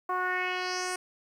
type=tone with low-pass filter sweep; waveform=10% pulse; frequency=365.5 Hz; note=F#4; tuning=21 cents flat; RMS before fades=-31 dBFS; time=0.09-0.96 s; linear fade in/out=5 ms; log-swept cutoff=1000 to 9400 Hz; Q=3; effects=10-bit